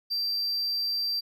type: tone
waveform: triangle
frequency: 4699 Hz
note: D8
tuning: in tune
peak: -25 dBFS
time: 0.1-1.21 s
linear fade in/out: 20 ms
effects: none